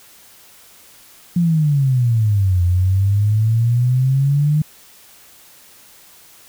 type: exponential two-way sweep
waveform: sine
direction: down then up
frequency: 177.4 to 87.31 to 153.9 Hz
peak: -12 dBFS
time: 1.36-4.62 s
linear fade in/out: 5 ms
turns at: 2.63 s
effects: white hiss -46 dBFS RMS until 6.48 s